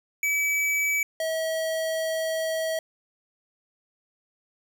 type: tone pair in turn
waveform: square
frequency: 2292 / 643.2 Hz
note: D7 / E5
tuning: -43 / -43 cents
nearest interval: octave + minor seventh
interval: 2200 cents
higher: first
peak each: -23 / -26 dBFS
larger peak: first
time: 0.23-1.03 / 1.2-2.79 s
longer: second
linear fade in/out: 2 ms
effects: none